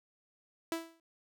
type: tone with exponential decay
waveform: sawtooth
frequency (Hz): 329.6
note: E4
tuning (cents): 0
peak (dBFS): -26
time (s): 0.72-1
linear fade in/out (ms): 1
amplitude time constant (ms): 59
effects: none